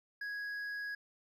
sine tone with hard clipping, 1661.2 Hz, G#6, in tune, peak -39 dBFS, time 0.21-0.95 s, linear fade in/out 5 ms, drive 4 dB, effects none

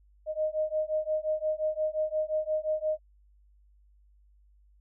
sine beating tone pair, 617 / 622.7 Hz, D#5 / D#5, -15 / +1 cents, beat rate 5.7 Hz, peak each -30 / -30 dBFS, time 0.26-2.99 s, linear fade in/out 50 ms, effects added 50 Hz sine -58 dBFS peak until 4.8 s

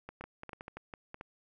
clicks, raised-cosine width 0.5 ms, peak -28 dBFS, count 12, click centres 0.09 / 0.21 / 0.24 / 0.434 / 0.493 / 0.532 / 0.609 / 0.681 / 0.77 / 0.938 / 1.144 / 1.211 s, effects none

